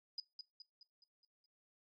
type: tone with echo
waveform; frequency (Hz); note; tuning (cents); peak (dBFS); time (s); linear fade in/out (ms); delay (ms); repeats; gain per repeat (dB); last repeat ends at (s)
sine; 4978; D#8; 0; -39; 0.18-0.2; 2; 210; 6; -6; 1.46
effects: noise-tail reverb RT60 0.2 s tail -20 dB re dry + AAC 32 kbps